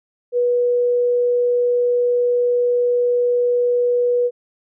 sine tone, 487.1 Hz, B4, 24 cents flat, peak -14 dBFS, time 0.32-4.31 s, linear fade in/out 50 ms, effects none

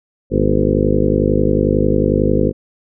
harmonic tone with a mistuned harmonic, 51.1 Hz, G#1, 27 cents flat, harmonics 1 / 2 / 3 / 4 / 5 / 6 / 7 / 8 / 9 / 10, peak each -21 / -21 / -21 / -21 / -21 / -21 / -21 / -21 / -21 / -21 dBFS, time 0.3-2.53 s, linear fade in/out 50 ms, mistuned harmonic 5, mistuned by -79 cents, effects none

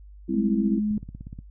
sine chord, C major, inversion second, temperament equal, 196 / 261.6 / 329.6 Hz, G3 / C4 / E4, 0 / 0 / 0 cents, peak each -28 / -28 / -27 dBFS, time 0.28-0.8 s, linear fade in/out 20 ms
sine tone, 210.8 Hz, G#3, 26 cents sharp, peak -22 dBFS, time 0.34-0.98 s, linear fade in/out 2 ms
click train, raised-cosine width 5 ms, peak -26 dBFS, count 9, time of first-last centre 0.91-1.389 s, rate 16.7 Hz
effects noise-tail reverb RT60 0.1 s tail -20 dB re dry + added 50 Hz sine -43 dBFS peak until 1.5 s

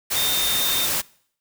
sine tone in noise, 3647 Hz, A#7, 39 cents flat, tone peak -23 dBFS, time 0.15-0.87 s, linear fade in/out 20 ms, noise white, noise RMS -23 dBFS, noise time 0.1-1.02 s, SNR -3 dB, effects noise-tail reverb RT60 0.6 s tail -23 dB re dry

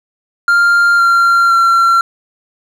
triangle tone with pitch steps, 1396.9 / 1380.1 / 1363.4 Hz, F6 / F6 / F6, 0 / -21 / -42 cents, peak -5 dBFS, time 0.48-2.01 s, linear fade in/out 2 ms, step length 510 ms, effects none

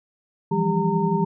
sine tone cluster, 164.2 / 175.3 / 201.6 / 398 / 917 Hz, E3 / F3 / G3 / G4 / A#5, -6 / +7 / +49 / +26 / -29 cents, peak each -25 dBFS, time 0.51-1.25 s, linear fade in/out 10 ms, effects none

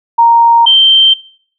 sine tone pair in turn, 931 / 3131 Hz, A#5 / G7, -2 / -3 cents, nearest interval octave + major sixth, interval 2099 cents, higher second, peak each -3 dBFS, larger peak neither, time 0.18-0.66 / 0.66-1.14 s, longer neither, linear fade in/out 10 ms, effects noise-tail reverb RT60 0.6 s tail -24 dB re dry

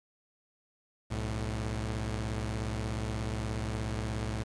sawtooth tone pair together, 62.8 / 108.82 Hz, B1 / A2, +30 / -19 cents, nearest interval minor seventh, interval 951 cents, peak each -32 / -30 dBFS, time 1.1-4.44 s, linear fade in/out 20 ms, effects resampled to 22050 Hz + 9-bit

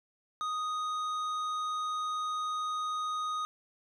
triangle tone with tanh clipping, 1244.5 Hz, D#6, in tune, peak -33 dBFS, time 0.41-3.45 s, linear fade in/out 0 ms, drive 14 dB, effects none

